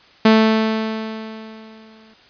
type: tone with exponential decay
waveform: sawtooth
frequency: 220 Hz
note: A3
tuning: in tune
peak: -4 dBFS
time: 0.25-2.14 s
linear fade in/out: 5 ms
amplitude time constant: 410 ms
effects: white hiss -49 dBFS RMS until 2.29 s + resampled to 11025 Hz